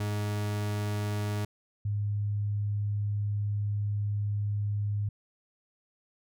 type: tone pair in turn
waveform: 40% pulse / sine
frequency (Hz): 104 / 103.1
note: G#2 / G#2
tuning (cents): +3 / -12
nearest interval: unison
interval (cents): 15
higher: first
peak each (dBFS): -28 / -27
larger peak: second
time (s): 0-1.45 / 1.85-5.09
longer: second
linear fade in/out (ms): 5
effects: none